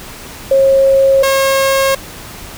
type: tone pair in turn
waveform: sine / sawtooth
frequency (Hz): 541 / 541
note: C#5 / C#5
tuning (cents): -42 / -42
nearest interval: unison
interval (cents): 0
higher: neither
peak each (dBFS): -6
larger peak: neither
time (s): 0.51-1.23 / 1.23-1.95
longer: neither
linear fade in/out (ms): 5
effects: pink hiss -31 dBFS RMS until 2.57 s